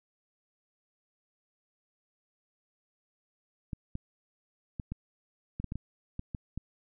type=clicks; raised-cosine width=5 ms; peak=-23 dBFS; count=11; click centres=3.732 / 3.954 / 4.798 / 4.92 / 5.6 / 5.643 / 5.721 / 5.756 / 6.194 / 6.348 / 6.576 s; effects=none